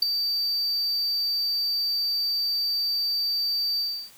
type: tone with ADSR envelope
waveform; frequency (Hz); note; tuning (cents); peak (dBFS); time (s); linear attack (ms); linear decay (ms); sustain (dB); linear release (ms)
triangle; 4634; D8; -24; -12; 0.02-4.11; 6; 6; -10; 320
effects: white hiss -52 dBFS RMS until 4.17 s